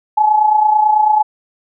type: tone with amplitude modulation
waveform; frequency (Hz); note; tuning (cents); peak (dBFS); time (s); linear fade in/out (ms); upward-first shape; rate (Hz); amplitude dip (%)
sine; 853; G#5; +46; -6; 0.17-1.23; 10; sine; 29.1; 60
effects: none